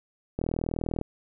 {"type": "click train", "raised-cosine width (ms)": 2, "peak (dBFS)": -16, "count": 26, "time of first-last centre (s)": [0.39, 1.013], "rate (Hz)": 40.1, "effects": []}